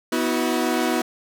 sawtooth chord, B suspended fourth, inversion none, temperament equal with one note detuned, 246.9 / 322.5 / 370 Hz, B3 / E4 / F#4, 0 / -38 / 0 cents, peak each -20 / -20 / -22 dBFS, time 0.12-1.02 s, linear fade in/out 5 ms, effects none

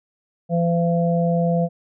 harmonic tone, 170 Hz, F3, 46 cents flat, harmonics 1 / 3 / 4, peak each -18 / -23 / -24 dBFS, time 0.49-1.69 s, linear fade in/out 50 ms, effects none

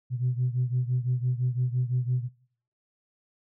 sine beating tone pair, 123.47 / 129.37 Hz, B2 / C3, 0 / -19 cents, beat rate 5.9 Hz, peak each -25 / -28 dBFS, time 0.1-2.29 s, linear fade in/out 50 ms, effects noise-tail reverb RT60 0.6 s tail -23 dB re dry + tanh soft clip ceiling -18 dBFS

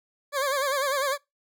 20% pulse tone with vibrato, 553 Hz, C#5, 4 cents flat, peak -19 dBFS, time 0.32-1.18 s, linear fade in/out 50 ms, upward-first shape sine, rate 10 Hz, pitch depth 95 cents each way, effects noise-tail reverb RT60 0.2 s tail -24 dB re dry

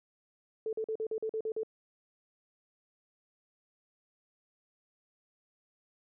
sine tone bursts, 440 Hz, A4, in tune, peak -31 dBFS, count 9, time 0.66-1.633 s, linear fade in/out 2 ms, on 69 ms, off 44 ms, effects none

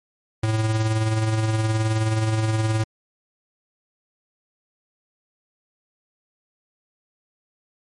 square tone with tremolo, 110 Hz, A2, in tune, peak -18 dBFS, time 0.43-2.84 s, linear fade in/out 5 ms, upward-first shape sine, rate 19 Hz, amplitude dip 40%, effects MP3 48 kbps

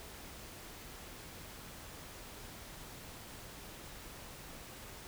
silence, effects pink hiss -50 dBFS RMS until 5.07 s

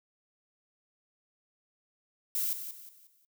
violet noise with echo, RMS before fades -31 dBFS, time 2.35-2.53 s, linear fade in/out 0 ms, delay 180 ms, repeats 4, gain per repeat -9 dB, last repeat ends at 3.25 s, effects noise-tail reverb RT60 0.1 s tail -26 dB re dry

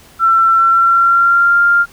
sine tone with pitch glide, 1345 to 1397.3 Hz, E6 to F6, +34 to 0 cents, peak -7 dBFS, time 0.19-1.86 s, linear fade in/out 50 ms, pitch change +66 cents, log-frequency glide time 0.54-1.61 s, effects pink hiss -43 dBFS RMS until 1.92 s

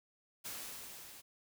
white noise with level ramp, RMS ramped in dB -43 to -54 dBFS, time 0.44-1.22 s, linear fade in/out 20 ms, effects none

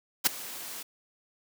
white noise with ADSR envelope, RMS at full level -20 dBFS, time 0.24-0.83 s, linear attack 25 ms, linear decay 11 ms, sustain -20 dB, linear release 8 ms, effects high-pass 150 Hz 12 dB/octave

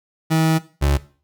30% pulse tone pair in turn, 160.1 / 70.93 Hz, D#3 / C#2, +50 / +40 cents, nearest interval octave + major second, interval 1410 cents, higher first, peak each -12 dBFS, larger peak neither, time 0.3-0.59 / 0.81-0.98 s, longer first, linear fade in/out 20 ms, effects noise-tail reverb RT60 0.4 s tail -17 dB re dry

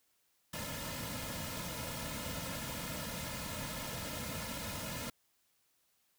pink noise with comb filter, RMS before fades -41 dBFS, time 0.53-5.1 s, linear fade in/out 5 ms, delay 2.6 ms, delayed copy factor -0.85, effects white hiss -75 dBFS RMS until 6.18 s

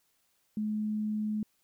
sine tone, 213.2 Hz, G#3, 46 cents sharp, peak -29 dBFS, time 0.57-1.43 s, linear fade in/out 2 ms, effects white hiss -73 dBFS RMS until 1.63 s

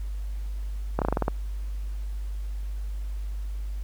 slowing click train, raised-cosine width 1 ms, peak -10 dBFS, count 8, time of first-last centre 0.99-1.281 s, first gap 28 ms, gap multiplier 1.13, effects added 50 Hz sine -29 dBFS peak until 3.83 s + pink hiss -55 dBFS RMS until 3.83 s

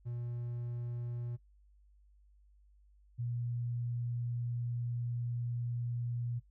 triangle / sine tone pair in turn, 120 / 120 Hz, B2 / B2, -49 / -49 cents, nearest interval unison, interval 0 cents, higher neither, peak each -35 / -34 dBFS, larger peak second, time 0.05-1.37 / 3.18-6.4 s, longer second, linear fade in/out 20 ms, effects noise-tail reverb RT60 0.1 s tail -18 dB re dry + added 50 Hz sine -61 dBFS peak until 6.5 s

